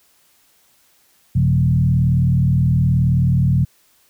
sine tone with frequency modulation, 130 Hz, C3, 11 cents flat, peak -12 dBFS, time 1.35-3.65 s, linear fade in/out 10 ms, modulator 39 Hz, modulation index 1.1, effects white hiss -57 dBFS RMS until 4.09 s

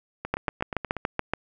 two click trains, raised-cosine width 0.5 ms, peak -9 / -16 dBFS, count 8 / 7, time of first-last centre 0.34-1.336 / 0.25-0.967 s, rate 7.03 / 8.37 Hz, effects none

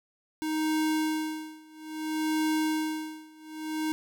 square tone with tremolo, 312 Hz, D#4, 5 cents sharp, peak -25 dBFS, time 0.42-3.92 s, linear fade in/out 0 ms, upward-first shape sine, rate 0.6 Hz, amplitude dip 95%, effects none

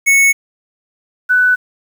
square / sine tone pair in turn, 2208 / 1492.9 Hz, C#7 / F#6, -7 / +15 cents, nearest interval perfect fifth, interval 678 cents, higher first, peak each -8 dBFS, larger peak neither, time 0.06-0.33 / 1.29-1.56 s, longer neither, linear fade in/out 20 ms, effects 7-bit

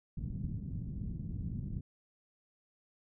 white low-pass noise, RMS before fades -39 dBFS, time 0.17-1.81 s, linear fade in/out 5 ms, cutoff 180 Hz, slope 24 dB/octave, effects none

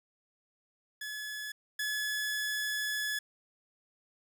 sawtooth tone pair in turn, 1707 / 1707 Hz, G#6 / G#6, +47 / +47 cents, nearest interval unison, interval 0 cents, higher neither, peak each -34 / -28 dBFS, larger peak second, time 1.01-1.52 / 1.79-3.19 s, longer second, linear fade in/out 5 ms, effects 11-bit

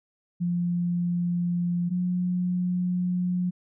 sine tone pair in turn, 174.61 / 179.62 Hz, F3 / F3, 0 / +49 cents, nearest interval unison, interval 49 cents, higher second, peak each -23 dBFS, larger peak neither, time 0.4-1.9 / 1.9-3.51 s, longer second, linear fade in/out 20 ms, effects none

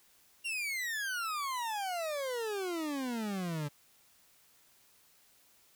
40% pulse exponential sweep, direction down, 2813 to 142.4 Hz, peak -33 dBFS, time 0.44-3.69 s, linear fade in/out 20 ms, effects white hiss -65 dBFS RMS until 5.75 s

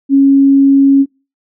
sine tone, 275 Hz, C#4, 14 cents flat, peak -4 dBFS, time 0.09-1.06 s, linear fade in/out 50 ms, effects noise-tail reverb RT60 0.3 s tail -23 dB re dry

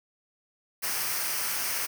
white noise with comb filter, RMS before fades -30 dBFS, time 0.82-1.87 s, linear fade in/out 20 ms, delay 0.27 ms, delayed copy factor -0.55, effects none

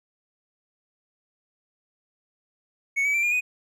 triangle tone with pitch steps, 2217 / 2282 / 2349 / 2418 / 2488 Hz, C#7 / C#7 / D7 / D7 / D#7, 0 / +50 / 0 / +50 / -1 cents, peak -19 dBFS, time 2.96-3.41 s, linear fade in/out 20 ms, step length 90 ms, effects none

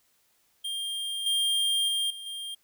square tone with level steps, 3201 Hz, G7, 36 cents sharp, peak -31 / -24 / -26 / -39 / -35 dBFS, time 0.64-2.55 s, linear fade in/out 10 ms, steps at 1.26 / 1.88 / 2.1 / 2.26 s, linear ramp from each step 5 ms, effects white hiss -68 dBFS RMS until 2.63 s

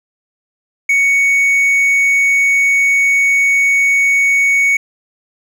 triangle tone with hard clipping, 2228 Hz, C#7, 8 cents sharp, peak -10 dBFS, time 0.89-4.77 s, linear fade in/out 5 ms, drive 6 dB, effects none

